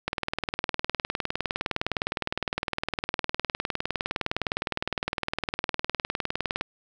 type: click train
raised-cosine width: 0.3 ms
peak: -10 dBFS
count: 129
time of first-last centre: 0.08-6.611 s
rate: 19.6 Hz
effects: none